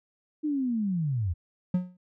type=linear sweep; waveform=sine; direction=down; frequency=311.1 to 78.1 Hz; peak=-25 dBFS; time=0.43-1.34 s; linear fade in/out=20 ms
type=tone with exponential decay; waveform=triangle; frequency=180.8 Hz; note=F#3; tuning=40 cents flat; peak=-17 dBFS; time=1.74-1.97 s; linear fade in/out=5 ms; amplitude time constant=48 ms
effects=none